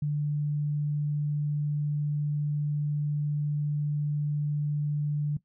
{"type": "tone", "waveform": "sine", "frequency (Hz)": 147.6, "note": "D3", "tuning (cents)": 9, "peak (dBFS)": -25, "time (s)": [0.02, 5.37], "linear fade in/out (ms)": 5, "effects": ["noise-tail reverb RT60 0.1 s tail -17 dB re dry"]}